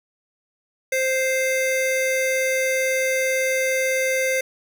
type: tone pair together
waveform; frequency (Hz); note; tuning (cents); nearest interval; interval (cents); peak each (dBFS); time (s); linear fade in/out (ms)
square; 523.5 / 2094; C5 / C7; +1 / +1; 2 octaves; 2400; -22 / -24; 0.92-4.41; 5
effects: none